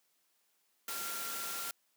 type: tone in noise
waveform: sine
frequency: 1378 Hz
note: F6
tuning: 24 cents flat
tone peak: -44 dBFS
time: 0.88-1.71 s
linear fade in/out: 2 ms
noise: white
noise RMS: -40 dBFS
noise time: 0.88-1.71 s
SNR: -7 dB
effects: white hiss -75 dBFS RMS until 1.96 s + high-pass 200 Hz 12 dB/octave